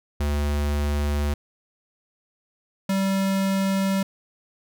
square tone pair in turn, 73 / 193.76 Hz, D2 / G3, -10 / -20 cents, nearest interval octave + perfect fourth, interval 1690 cents, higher second, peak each -22 / -21 dBFS, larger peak second, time 0.2-1.34 / 2.89-4.03 s, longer neither, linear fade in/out 5 ms, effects none

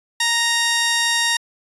10% pulse tone pair together, 932.3 / 1864.6 Hz, A#5 / A#6, 0 / 0 cents, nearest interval octave, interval 1200 cents, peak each -12 dBFS, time 0.2-1.37 s, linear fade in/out 5 ms, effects resampled to 24000 Hz

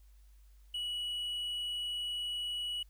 triangle tone, 2932 Hz, F#7, 16 cents flat, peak -33 dBFS, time 0.74-2.83 s, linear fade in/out 5 ms, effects added 50 Hz sine -56 dBFS peak until 2.89 s + white hiss -73 dBFS RMS until 2.89 s

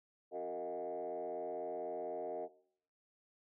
sine tone with frequency modulation, 540 Hz, C#5, 45 cents flat, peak -37 dBFS, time 0.31-2.49 s, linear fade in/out 50 ms, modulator 84.1 Hz, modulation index 2.2, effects noise-tail reverb RT60 0.6 s tail -19 dB re dry + tanh soft clip ceiling -33 dBFS

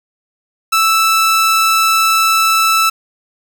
sawtooth tone, 1318.5 Hz, E6, in tune, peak -6 dBFS, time 0.72-2.9 s, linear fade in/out 10 ms, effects none

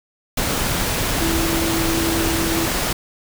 sine tone in noise, 329.6 Hz, E4, in tune, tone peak -21 dBFS, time 1.21-2.66 s, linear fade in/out 5 ms, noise pink, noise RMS -21 dBFS, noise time 0.37-2.93 s, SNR -3 dB, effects none

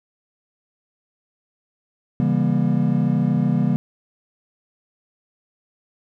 triangle chord, C# diminished seventh, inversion none, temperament just, 138.59 / 166.31 / 199.57 / 239.5 Hz, C#3 / E3 / G3 / Bb3, 0 / +16 / +31 / +47 cents, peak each -20 dBFS, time 2.2-3.76 s, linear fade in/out 0 ms, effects none

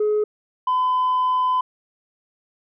sine tone pair in turn, 422.8 / 1012 Hz, G#4 / B5, +31 / +42 cents, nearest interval octave + minor third, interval 1511 cents, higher second, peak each -15 dBFS, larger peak neither, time 0-0.24 / 0.67-1.61 s, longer second, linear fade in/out 5 ms, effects tanh soft clip ceiling -15 dBFS

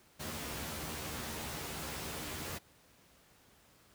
pink noise with comb filter, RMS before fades -41 dBFS, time 0.19-2.59 s, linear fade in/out 20 ms, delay 13 ms, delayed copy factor +0.65, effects pink hiss -64 dBFS RMS until 3.94 s + high-pass 60 Hz 12 dB/octave

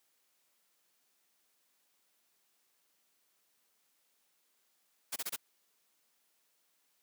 white noise bursts, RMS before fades -37 dBFS, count 4, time 5.12-5.363 s, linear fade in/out 10 ms, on 42 ms, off 25 ms, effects white hiss -75 dBFS RMS until 7.02 s + high-pass 200 Hz 12 dB/octave

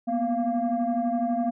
sine tone cluster, 235.6 / 247.6 / 692 Hz, A#3 / B3 / F5, +19 / +5 / -16 cents, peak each -27 / -26 / -25 dBFS, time 0.07-1.51 s, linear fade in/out 20 ms, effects tanh soft clip ceiling -18 dBFS

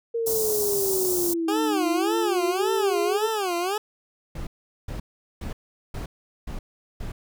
sine linear two-way sweep, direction down then up, 466.2 to 304.1 to 427.9 Hz, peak -23 dBFS, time 0.14-3.28 s, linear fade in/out 10 ms, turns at 1.67 s
white band-stop noise, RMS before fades -27 dBFS, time 0.26-1.34 s, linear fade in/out 10 ms, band 850 to 5500 Hz, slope 24 dB/octave
20% pulse tone with vibrato, 392 Hz, G4, in tune, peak -19 dBFS, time 1.48-3.78 s, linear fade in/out 5 ms, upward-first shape sine, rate 1.8 Hz, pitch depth 230 cents each way
brown noise bursts, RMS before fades -32 dBFS, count 6, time 4.35-7.12 s, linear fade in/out 5 ms, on 120 ms, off 410 ms
effects none

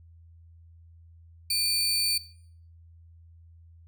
sawtooth tone pair together, 2407 / 4547 Hz, D7 / C#8, +42 / +43 cents, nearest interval major seventh, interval 1101 cents, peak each -32 / -22 dBFS, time 1.5-2.18 s, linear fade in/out 5 ms, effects noise-tail reverb RT60 0.6 s tail -20 dB re dry + added 83 Hz sine -50 dBFS peak until 3.87 s

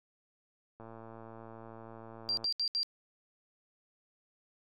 click train, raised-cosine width 1 ms, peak -35 dBFS, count 187, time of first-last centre 0.8-2.446 s, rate 113 Hz
sine tone bursts, 4730 Hz, D8, 12 cents sharp, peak -29 dBFS, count 4, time 2.29-2.831 s, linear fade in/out 0 ms, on 82 ms, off 71 ms
effects none

